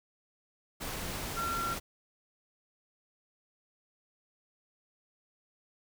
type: tone in noise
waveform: sine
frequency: 1367 Hz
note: F6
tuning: 37 cents flat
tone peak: -32 dBFS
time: 1.36-1.75 s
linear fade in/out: 20 ms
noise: pink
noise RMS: -38 dBFS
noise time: 0.8-1.8 s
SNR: +3 dB
effects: none